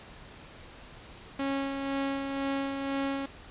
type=tone with tremolo; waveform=sawtooth; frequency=274.5 Hz; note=C#4; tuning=17 cents flat; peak=-24 dBFS; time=1.39-3.26 s; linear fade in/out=5 ms; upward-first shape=sine; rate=2 Hz; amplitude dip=40%; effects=pink hiss -49 dBFS RMS until 3.5 s + resampled to 8000 Hz